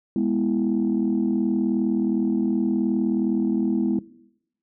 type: chord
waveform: sine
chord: E major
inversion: first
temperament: equal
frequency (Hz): 207.7 / 246.9 / 329.6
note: G#3 / B3 / E4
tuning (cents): 0 / 0 / 0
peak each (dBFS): -22 / -23 / -24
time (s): 0.16-3.99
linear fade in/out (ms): 2
effects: noise-tail reverb RT60 0.8 s tail -19 dB re dry + tanh soft clip ceiling -13 dBFS